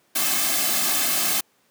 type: noise with comb filter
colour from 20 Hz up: white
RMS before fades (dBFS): -22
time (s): 0.15-1.41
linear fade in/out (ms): 10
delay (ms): 2.1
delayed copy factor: -0.8
effects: pink hiss -63 dBFS RMS until 1.7 s + high-pass 200 Hz 12 dB/octave